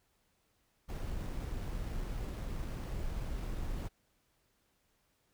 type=noise with sample-and-hold; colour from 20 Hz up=brown; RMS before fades=-38 dBFS; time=0.88-3.89 s; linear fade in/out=20 ms; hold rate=7350 Hz; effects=pink hiss -75 dBFS RMS until 5.33 s